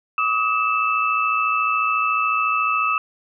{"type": "tone cluster", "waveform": "sine", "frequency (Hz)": [1154, 1268, 2639], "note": ["D6", "D#6", "E7"], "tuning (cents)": [-31, 32, 1], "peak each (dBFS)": [-25, -20, -22], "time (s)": [0.18, 2.98], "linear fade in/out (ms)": 2, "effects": []}